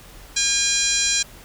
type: harmonic tone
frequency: 810 Hz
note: G#5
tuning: 43 cents flat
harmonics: 2 / 3 / 4 / 5 / 6 / 7 / 8 / 9 / 10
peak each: -30 / -27 / -28 / -25 / -30 / -24 / -29 / -24 / -29 dBFS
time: 0.36-1.23 s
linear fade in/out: 10 ms
effects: added 42 Hz sine -45 dBFS peak until 1.44 s + pink hiss -45 dBFS RMS until 1.44 s